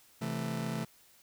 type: chord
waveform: 40% pulse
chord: A minor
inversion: first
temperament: just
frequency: 132 / 165 / 220 Hz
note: C3 / E3 / A3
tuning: +16 / +2 / 0 cents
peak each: -38 / -37 / -36 dBFS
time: 0.21-0.85 s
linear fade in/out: 10 ms
effects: white hiss -62 dBFS RMS until 1.22 s